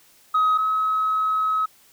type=tone pair in turn; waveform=sine; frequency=1265 / 1280.4 Hz; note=D#6 / D#6; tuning=+28 / +49 cents; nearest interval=unison; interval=21 cents; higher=second; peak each=-14 / -18 dBFS; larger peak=first; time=0.34-0.58 / 0.58-1.66 s; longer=second; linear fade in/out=10 ms; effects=tanh soft clip ceiling -14 dBFS + white hiss -55 dBFS RMS until 1.92 s